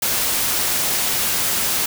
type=noise; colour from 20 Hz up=white; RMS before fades=-20 dBFS; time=0.02-1.86 s; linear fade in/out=5 ms; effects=none